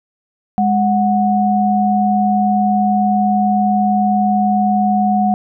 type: tone pair together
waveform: sine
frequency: 206.4 / 735.5 Hz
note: G#3 / F#5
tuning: -10 / -11 cents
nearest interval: octave + minor seventh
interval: 2199 cents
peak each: -14 dBFS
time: 0.58-5.34 s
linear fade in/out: 0 ms
effects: none